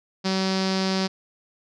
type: tone with low-pass filter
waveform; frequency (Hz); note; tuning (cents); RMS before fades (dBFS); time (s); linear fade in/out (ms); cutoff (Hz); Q
sawtooth; 190; F#3; +46; -24; 0.24-1.08; 20; 4900; 4.6
effects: none